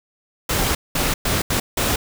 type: noise bursts at uneven times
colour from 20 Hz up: pink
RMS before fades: -20 dBFS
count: 5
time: 0.49-0.75 / 0.95-1.14 / 1.25-1.42 / 1.5-1.6 / 1.77-1.96 s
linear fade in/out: 5 ms
effects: none